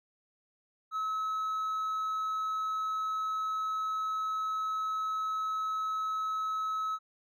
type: tone with hard clipping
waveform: sine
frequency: 1290 Hz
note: E6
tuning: 38 cents flat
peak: -31 dBFS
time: 0.91-6.99 s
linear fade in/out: 50 ms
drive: 2 dB
effects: none